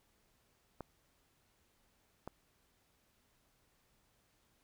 clicks, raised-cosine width 1 ms, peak -29 dBFS, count 2, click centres 0.807 / 2.276 s, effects pink hiss -74 dBFS RMS until 4.63 s

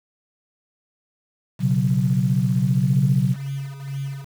sine chord, B suspended second, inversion none, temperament equal, 123.47 / 138.59 / 185 Hz, B2 / C#3 / F#3, 0 / 0 / 0 cents, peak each -21 / -20 / -21 dBFS, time 1.59-3.36 s, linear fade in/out 50 ms
sine tone with tremolo, 137.8 Hz, C#3, 10 cents flat, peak -24 dBFS, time 2.46-4.25 s, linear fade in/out 10 ms, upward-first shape sine, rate 2.1 Hz, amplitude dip 65%
effects tanh soft clip ceiling -6 dBFS + 7-bit

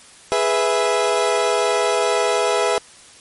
30% pulse chord, E major, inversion first, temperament equal, 415.3 / 493.9 / 659.3 Hz, G#4 / B4 / E5, 0 / 0 / 0 cents, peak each -18 dBFS, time 0.32-2.78 s, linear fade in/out 0 ms, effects white hiss -45 dBFS RMS until 3.2 s + MP3 48 kbps

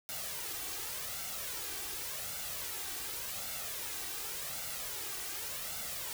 white noise with flanger, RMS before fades -40 dBFS, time 0.09-6.13 s, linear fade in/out 0 ms, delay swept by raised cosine 1.4 to 2.6 ms, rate 0.88 Hz, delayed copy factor +0.6, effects none

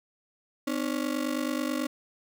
35% pulse ring-modulated tone, 279.7 Hz, C#4, 16 cents sharp, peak -23 dBFS, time 0.67-1.87 s, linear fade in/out 2 ms, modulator 24.6 Hz, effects none

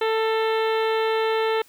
harmonic tone with a mistuned harmonic, 443.9 Hz, A4, 15 cents sharp, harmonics 1 / 2 / 3 / 4 / 5 / 6 / 7 / 8 / 9, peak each -21 / -27 / -31 / -33 / -35 / -37 / -38 / -39 / -40 dBFS, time 0.01-1.62 s, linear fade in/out 5 ms, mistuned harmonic 5, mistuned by -31 cents, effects white hiss -55 dBFS RMS until 1.68 s

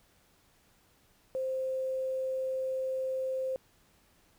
sine tone with quantisation, 523.3 Hz, C5, in tune, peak -30 dBFS, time 1.35-3.56 s, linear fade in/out 0 ms, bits 10, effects pink hiss -66 dBFS RMS until 4.38 s

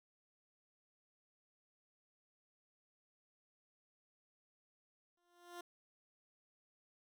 15% pulse tone with exponential growth, 349.7 Hz, F4, 2 cents sharp, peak -39 dBFS, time 5.17-5.61 s, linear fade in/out 5 ms, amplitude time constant 95 ms, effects none

